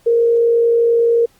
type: tone with frequency modulation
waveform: sine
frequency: 466.2 Hz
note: A#4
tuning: in tune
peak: -10 dBFS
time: 0.06-1.26 s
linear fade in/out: 10 ms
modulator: 51.4 Hz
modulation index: 0.25
effects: pink hiss -54 dBFS RMS until 1.39 s + Opus 48 kbps